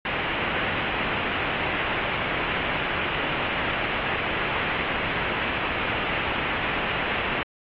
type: low-pass noise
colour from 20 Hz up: white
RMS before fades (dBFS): -27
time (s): 0.05-7.43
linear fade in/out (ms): 2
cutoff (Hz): 2900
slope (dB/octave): 48
effects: AAC 32 kbps